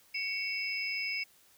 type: tone cluster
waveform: sine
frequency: 2232 / 2689 / 5060 Hz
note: C#7 / E7 / D#8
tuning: +11 / +34 / +28 cents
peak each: -34 / -39 / -38 dBFS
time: 0.14-1.24 s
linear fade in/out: 10 ms
effects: white hiss -63 dBFS RMS until 1.57 s